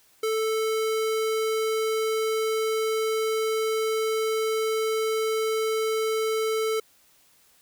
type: tone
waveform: square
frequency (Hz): 440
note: A4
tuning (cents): 0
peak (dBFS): -24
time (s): 0.23-6.8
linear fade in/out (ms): 5
effects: white hiss -60 dBFS RMS until 7.61 s